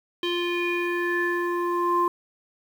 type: tone with low-pass filter sweep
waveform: square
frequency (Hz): 349.2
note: F4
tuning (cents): 0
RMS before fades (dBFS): -25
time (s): 0.23-2.08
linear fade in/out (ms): 2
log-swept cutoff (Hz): 3300 to 1000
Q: 5.8
effects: 8-bit